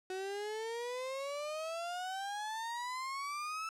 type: exponential sweep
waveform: 35% pulse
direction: up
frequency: 370 to 1324 Hz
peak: -36 dBFS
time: 0.1-3.69 s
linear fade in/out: 2 ms
effects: low-pass 9000 Hz 12 dB/octave + 13-bit